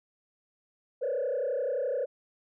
sine tone with frequency modulation, 530 Hz, C5, 22 cents sharp, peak -26 dBFS, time 1.01-2.06 s, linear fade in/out 20 ms, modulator 31.6 Hz, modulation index 1.7, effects tanh soft clip ceiling -24 dBFS

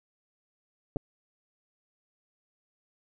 clicks, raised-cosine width 2 ms, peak -18 dBFS, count 2, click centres 0.961 / 0.968 s, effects none

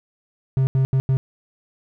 triangle tone bursts at uneven times, 132.6 Hz, C3, 23 cents sharp, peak -13 dBFS, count 4, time 0.57-0.67 / 0.75-0.85 / 0.93-1 / 1.09-1.17 s, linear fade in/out 0 ms, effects none

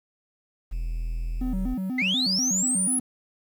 triangle tone, 41.2 Hz, E1, in tune, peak -24 dBFS, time 0.71-1.75 s, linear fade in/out 20 ms
triangle tone with vibrato, 219.4 Hz, A3, 5 cents flat, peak -24 dBFS, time 1.41-3 s, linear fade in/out 5 ms, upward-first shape square, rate 4.1 Hz, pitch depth 260 cents each way
sine linear sweep, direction up, 1988 to 10610 Hz, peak -21 dBFS, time 1.98-2.99 s, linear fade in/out 5 ms
effects tanh soft clip ceiling -16 dBFS + 9-bit

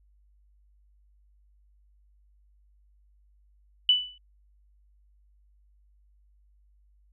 sine tone with exponential decay, 2980 Hz, F#7, 12 cents sharp, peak -14 dBFS, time 3.89-4.18 s, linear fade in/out 2 ms, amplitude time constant 62 ms, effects added 50 Hz sine -59 dBFS peak until 7.12 s

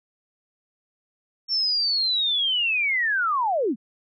sine linear sweep, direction down, 5470 to 185 Hz, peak -20 dBFS, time 1.48-3.76 s, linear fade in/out 50 ms, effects none

